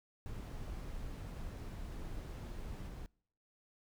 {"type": "noise with level steps", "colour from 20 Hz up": "brown", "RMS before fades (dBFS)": [-44, -46], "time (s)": [0.26, 3.06], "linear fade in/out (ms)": 0, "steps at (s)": 2.87, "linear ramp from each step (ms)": 2, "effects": ["noise-tail reverb RT60 0.6 s tail -26 dB re dry"]}